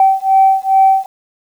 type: beating tone pair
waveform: sine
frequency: 770 / 772.4 Hz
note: G5 / G5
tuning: -31 / -26 cents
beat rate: 2.4 Hz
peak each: -10 dBFS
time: 0-1.06 s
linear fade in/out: 2 ms
effects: tanh soft clip ceiling 0 dBFS + 7-bit